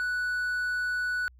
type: tone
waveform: triangle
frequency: 1480 Hz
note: F#6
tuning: in tune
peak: -25 dBFS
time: 0-1.28 s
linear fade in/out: 0 ms
effects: added 62 Hz sine -52 dBFS peak until 1.39 s